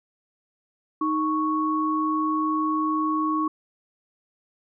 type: tone pair together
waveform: sine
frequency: 311.1 / 1108.7 Hz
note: D#4 / C#6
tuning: 0 / 0 cents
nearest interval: octave + minor seventh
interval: 2200 cents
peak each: -24 dBFS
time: 1.01-3.48 s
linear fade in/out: 5 ms
effects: none